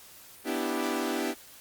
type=chord; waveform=sawtooth; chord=E minor seventh; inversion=second; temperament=equal; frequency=246.9 / 293.7 / 329.6 / 392 Hz; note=B3 / D4 / E4 / G4; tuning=0 / 0 / 0 / 0 cents; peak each=-30 dBFS; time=0.44-1.35 s; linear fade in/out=50 ms; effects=white hiss -51 dBFS RMS until 1.6 s + Opus 48 kbps